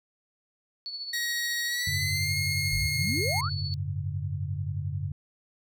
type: tone with tremolo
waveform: sine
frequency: 4435 Hz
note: C#8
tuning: in tune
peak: -32 dBFS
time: 0.86-3.74 s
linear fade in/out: 0 ms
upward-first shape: sine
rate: 14 Hz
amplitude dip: 50%
type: tone with pitch glide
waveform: sawtooth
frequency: 1898 to 2143 Hz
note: A#6 to C7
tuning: +31 to +41 cents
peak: -25 dBFS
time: 1.13-3.41 s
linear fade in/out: 5 ms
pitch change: +210 cents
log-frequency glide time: 1.66-2.35 s
type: chord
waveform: sine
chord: F# suspended second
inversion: none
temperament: equal with one note detuned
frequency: 92.5 / 103.83 / 142.08 Hz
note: F#2 / G#2 / C#3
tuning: 0 / 0 / +43 cents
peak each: -32 / -35 / -33 dBFS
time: 1.87-5.12 s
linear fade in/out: 5 ms
type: exponential sweep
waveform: sine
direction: up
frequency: 34.36 to 1546 Hz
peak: -30 dBFS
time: 2.71-3.5 s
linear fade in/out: 20 ms
effects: none